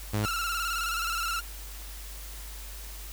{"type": "tone", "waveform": "sawtooth", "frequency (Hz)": 105.4, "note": "G#2", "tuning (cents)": 26, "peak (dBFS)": -22, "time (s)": [0.13, 0.26], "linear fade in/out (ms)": 10}
{"type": "tone with vibrato", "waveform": "sawtooth", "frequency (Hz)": 1362, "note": "F6", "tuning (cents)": -44, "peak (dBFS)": -25, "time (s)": [0.23, 1.41], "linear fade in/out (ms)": 20, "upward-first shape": "square", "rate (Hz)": 19, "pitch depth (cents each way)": 55}
{"effects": ["added 50 Hz sine -40 dBFS peak until 3.12 s", "white hiss -45 dBFS RMS until 3.12 s"]}